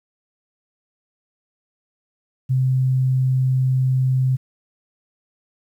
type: tone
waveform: sine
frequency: 130 Hz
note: C3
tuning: 11 cents flat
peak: -15 dBFS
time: 2.49-4.37 s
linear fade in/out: 20 ms
effects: 9-bit